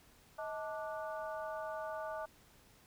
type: harmonic tone with a mistuned harmonic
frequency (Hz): 293.7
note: D4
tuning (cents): 0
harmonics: 2 / 3 / 4 / 5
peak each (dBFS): -41 / -45 / -47 / -49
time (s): 0.38-2.26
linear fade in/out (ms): 10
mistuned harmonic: 2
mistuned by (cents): +130
effects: pink hiss -64 dBFS RMS until 2.86 s